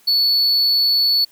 triangle tone, 4435 Hz, C#8, in tune, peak -12 dBFS, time 0.07-1.25 s, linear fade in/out 10 ms, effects white hiss -53 dBFS RMS until 1.31 s

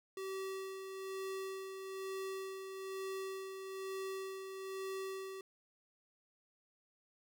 square tone with tremolo, 383.9 Hz, G4, 36 cents flat, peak -40 dBFS, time 0.17-5.41 s, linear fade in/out 2 ms, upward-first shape sine, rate 1.1 Hz, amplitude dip 45%, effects none

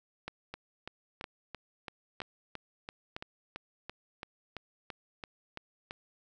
two click trains, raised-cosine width 0.3 ms, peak -24 / -22 dBFS, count 17 / 4, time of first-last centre 0.54-5.909 / 0.28-3.165 s, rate 2.98 / 1.04 Hz, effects none

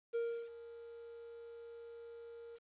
triangle tone with ADSR envelope, 466.2 Hz, A#4, in tune, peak -31 dBFS, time 0.13-2.59 s, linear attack 24 ms, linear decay 330 ms, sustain -16 dB, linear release 40 ms, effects resampled to 8000 Hz + 11-bit

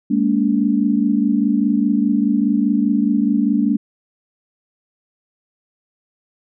sine tone cluster, 205.4 / 230.3 / 286.4 Hz, G#3 / A#3 / D4, -19 / -21 / -43 cents, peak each -18 dBFS, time 0.1-3.77 s, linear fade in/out 10 ms, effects none

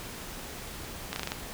slowing click train, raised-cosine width 0.2 ms, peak -14 dBFS, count 6, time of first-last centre 1.13-1.319 s, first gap 31 ms, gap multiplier 1.1, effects pink hiss -41 dBFS RMS until 1.53 s

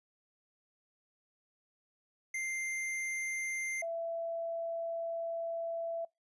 square / sine tone pair in turn, 2094 / 667.6 Hz, C7 / E5, +1 / +22 cents, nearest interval octave + minor sixth, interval 1979 cents, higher first, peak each -35 / -34 dBFS, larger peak second, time 2.34-3.82 / 3.82-6.05 s, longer second, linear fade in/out 5 ms, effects noise-tail reverb RT60 0.2 s tail -25 dB re dry + resampled to 24000 Hz

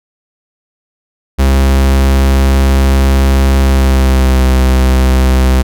45% pulse tone with pitch glide, 67 to 64.76 Hz, C2 to C2, +42 to -17 cents, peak -6 dBFS, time 1.38-5.63 s, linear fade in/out 20 ms, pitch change -59 cents, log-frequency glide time 3.59-4.44 s, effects none

